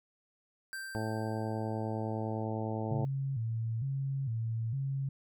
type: tone with exponential decay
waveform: square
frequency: 1568 Hz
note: G6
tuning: in tune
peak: -38 dBFS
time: 0.73-2.44 s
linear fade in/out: 0 ms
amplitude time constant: 370 ms
type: harmonic tone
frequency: 109.9 Hz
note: A2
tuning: 2 cents flat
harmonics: 1 / 2 / 3 / 4 / 5 / 6 / 7 / 8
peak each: -36 / -39 / -41 / -42 / -43 / -44 / -44 / -45 dBFS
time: 0.95-3.05 s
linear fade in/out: 0 ms
type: tone with vibrato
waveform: sine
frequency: 124.3 Hz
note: B2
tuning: 12 cents sharp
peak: -31 dBFS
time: 2.91-5.09 s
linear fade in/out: 5 ms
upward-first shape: square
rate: 1.1 Hz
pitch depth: 160 cents each way
effects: none